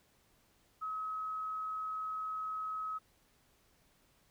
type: tone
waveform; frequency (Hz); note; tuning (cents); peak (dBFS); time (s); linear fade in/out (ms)
sine; 1278; D#6; +46; -36; 0.81-2.99; 20
effects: pink hiss -70 dBFS RMS until 4.3 s